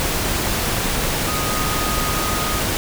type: tone in noise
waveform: sine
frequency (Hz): 1244.5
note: D#6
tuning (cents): 0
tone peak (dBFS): -26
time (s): 1.28-2.6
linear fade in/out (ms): 0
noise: pink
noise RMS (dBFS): -21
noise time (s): 0-2.77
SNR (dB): -8
effects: none